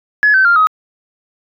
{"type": "tone with pitch steps", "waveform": "sine", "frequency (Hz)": [1697, 1538.3, 1394.4, 1264], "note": ["G#6", "G6", "F6", "D#6"], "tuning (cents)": [37, -33, -3, 27], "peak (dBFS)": -6, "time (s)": [0.23, 0.67], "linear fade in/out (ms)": 0, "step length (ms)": 110, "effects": ["tanh soft clip ceiling -2 dBFS"]}